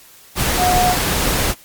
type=tone in noise; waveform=sine; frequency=724 Hz; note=F#5; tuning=38 cents flat; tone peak=-14 dBFS; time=0.57-0.96 s; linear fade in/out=50 ms; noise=pink; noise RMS=-18 dBFS; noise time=0.35-1.55 s; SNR=+1 dB; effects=white hiss -45 dBFS RMS until 1.64 s + Opus 48 kbps